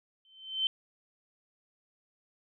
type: tone with exponential growth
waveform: sine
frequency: 3087 Hz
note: G7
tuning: 27 cents flat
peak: -23 dBFS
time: 0.25-0.67 s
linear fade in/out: 1 ms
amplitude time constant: 90 ms
effects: none